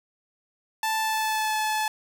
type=tone with pitch glide; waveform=sawtooth; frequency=880 to 863.4 Hz; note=A5 to A5; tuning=0 to -33 cents; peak=-20 dBFS; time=0.83-1.88 s; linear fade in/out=2 ms; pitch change=-33 cents; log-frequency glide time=0.98-1.56 s; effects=none